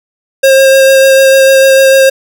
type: tone with vibrato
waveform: square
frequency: 536 Hz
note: C5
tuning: 42 cents sharp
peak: -3 dBFS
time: 0.43-2.1 s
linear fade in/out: 10 ms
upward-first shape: sine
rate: 6.7 Hz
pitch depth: 12 cents each way
effects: none